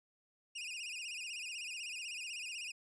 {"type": "tone with vibrato", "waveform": "sawtooth", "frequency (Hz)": 2637, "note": "E7", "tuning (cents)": 0, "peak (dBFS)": -38, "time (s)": [0.55, 2.72], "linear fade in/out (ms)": 10, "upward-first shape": "sine", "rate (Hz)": 16, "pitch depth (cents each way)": 150, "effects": ["resampled to 22050 Hz"]}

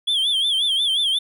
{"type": "tone with vibrato", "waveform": "triangle", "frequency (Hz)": 3322, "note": "G#7", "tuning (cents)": 0, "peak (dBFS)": -16, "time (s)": [0.07, 1.19], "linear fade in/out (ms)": 10, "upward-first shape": "sine", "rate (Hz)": 5.6, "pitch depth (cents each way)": 120, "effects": []}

